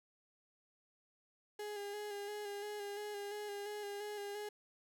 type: tone with vibrato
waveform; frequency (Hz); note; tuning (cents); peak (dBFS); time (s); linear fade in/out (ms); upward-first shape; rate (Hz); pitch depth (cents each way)
35% pulse; 411.4; G#4; -16; -40; 1.59-4.49; 5; square; 2.9; 26
effects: none